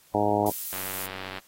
harmonic tone, 103.83 Hz, G#2, in tune, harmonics 1 / 2 / 3 / 4 / 5 / 6 / 7 / 8 / 9, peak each -33 / -32 / -29 / -29 / -32 / -28 / -28 / -29 / -32 dBFS, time 0.14-0.5 s, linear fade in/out 5 ms
violet noise, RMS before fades -32 dBFS, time 0.46-1.06 s, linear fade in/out 2 ms
click train, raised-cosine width 0.3 ms, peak -20 dBFS, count 63, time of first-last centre 0.73-1.384 s, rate 94.8 Hz
effects white hiss -58 dBFS RMS until 1.47 s + AAC 48 kbps

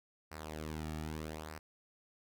sawtooth tone with flanger, 77.78 Hz, D#2, in tune, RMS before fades -43 dBFS, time 0.31-1.59 s, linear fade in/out 10 ms, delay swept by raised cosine 0.29 to 1.99 ms, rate 0.8 Hz, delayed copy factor -0.7, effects none

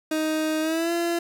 30% pulse tone with pitch glide, 312.4 to 340.7 Hz, D#4 to F4, +7 to -43 cents, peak -20 dBFS, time 0.11-1.19 s, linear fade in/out 5 ms, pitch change +150 cents, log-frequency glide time 0.61-0.92 s, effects none

